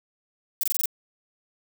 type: noise bursts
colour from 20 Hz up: violet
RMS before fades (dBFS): -24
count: 6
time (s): 0.61-0.857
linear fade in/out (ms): 0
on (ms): 22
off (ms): 23
effects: none